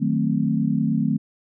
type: chord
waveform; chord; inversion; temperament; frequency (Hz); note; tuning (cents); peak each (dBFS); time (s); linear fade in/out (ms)
sine; D# diminished seventh; none; equal with one note detuned; 155.56 / 185 / 221.9 / 261.6; D#3 / F#3 / A3 / C4; 0 / 0 / +15 / 0; -24 / -26 / -22 / -25; 0-1.18; 20
effects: none